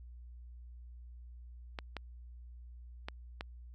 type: clicks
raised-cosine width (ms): 0.3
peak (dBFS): -23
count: 4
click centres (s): 1.788 / 1.967 / 3.085 / 3.409
effects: added 60 Hz sine -48 dBFS peak until 3.74 s